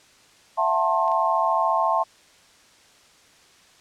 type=chord; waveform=sine; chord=F# half-diminished seventh; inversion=third; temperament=just; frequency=666 / 740 / 888 / 1065.6 Hz; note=E5 / F#5 / A5 / C6; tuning=+18 / 0 / +16 / +31 cents; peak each=-24 / -28 / -23 / -23 dBFS; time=0.57-2.04 s; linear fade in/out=20 ms
type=clicks; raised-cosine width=0.2 ms; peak=-28 dBFS; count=2; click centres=1.08 / 1.117 s
effects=white hiss -54 dBFS RMS until 3.8 s + low-pass 7000 Hz 12 dB/octave